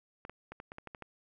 clicks, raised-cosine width 0.5 ms, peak -29 dBFS, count 9, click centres 0.251 / 0.296 / 0.52 / 0.601 / 0.719 / 0.784 / 0.873 / 0.948 / 1.023 s, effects none

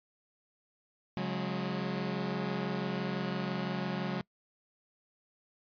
sawtooth chord, C# suspended fourth, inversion none, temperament equal with one note detuned, 138.59 / 181.71 / 207.7 Hz, C#3 / F#3 / G#3, 0 / -31 / 0 cents, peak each -35 / -31 / -33 dBFS, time 1.17-4.21 s, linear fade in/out 0 ms, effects noise-tail reverb RT60 0.1 s tail -25 dB re dry + resampled to 11025 Hz

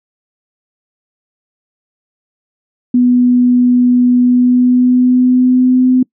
sine tone with pitch glide, 246.9 to 254.6 Hz, B3 to C4, 0 to -47 cents, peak -6 dBFS, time 2.94-6.03 s, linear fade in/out 5 ms, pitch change +53 cents, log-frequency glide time 4.21-5.89 s, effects noise-tail reverb RT60 0.1 s tail -25 dB re dry

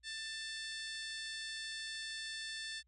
harmonic tone with a mistuned harmonic, 887 Hz, A5, 14 cents sharp, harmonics 2 / 3 / 4 / 5 / 6 / 7 / 8 / 9 / 10, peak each -45 / -54 / -47 / -48 / -52 / -60 / -58 / -61 / -55 dBFS, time 0.03-2.83 s, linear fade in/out 50 ms, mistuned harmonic 8, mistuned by +40 cents, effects added 60 Hz sine -70 dBFS peak until 2.87 s

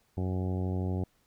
harmonic tone, 92.5 Hz, F#2, in tune, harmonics 1 / 2 / 3 / 4 / 5 / 6 / 7 / 8 / 9, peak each -30 / -35 / -39 / -40 / -45 / -48 / -49 / -48 / -51 dBFS, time 0.17-1.04 s, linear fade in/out 5 ms, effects pink hiss -70 dBFS RMS until 1.26 s

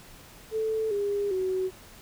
sine tone with pitch steps, 440 / 405.8 / 374.3 Hz, A4 / G#4 / F#4, 0 / -40 / +20 cents, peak -25 dBFS, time 0.51-1.71 s, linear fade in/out 50 ms, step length 400 ms, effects pink hiss -50 dBFS RMS until 2.01 s

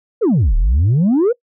sine exponential two-way sweep, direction down then up, 511 to 35.4 to 511 Hz, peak -8 dBFS, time 0.21-1.33 s, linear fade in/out 20 ms, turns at 0.56 s, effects noise-tail reverb RT60 0.1 s tail -23 dB re dry + tanh soft clip ceiling -9 dBFS

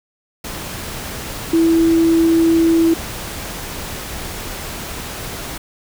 sine tone in noise, 329.6 Hz, E4, in tune, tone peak -10 dBFS, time 1.53-2.94 s, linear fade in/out 5 ms, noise pink, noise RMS -28 dBFS, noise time 0.44-5.58 s, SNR +15 dB, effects none

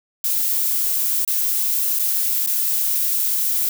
violet noise with dropouts, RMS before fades -20 dBFS, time 0.24-3.69 s, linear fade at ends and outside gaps 2 ms, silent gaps 1.249-1.276 / 1.99-1.994 / 2.463-2.472 s, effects none

